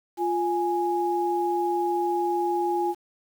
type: tone pair together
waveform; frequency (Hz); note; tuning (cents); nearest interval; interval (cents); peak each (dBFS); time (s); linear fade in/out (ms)
sine; 349.2 / 830.6; F4 / G#5; 0 / 0; octave + minor third; 1500; -25; 0.17-2.95; 50
effects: 8-bit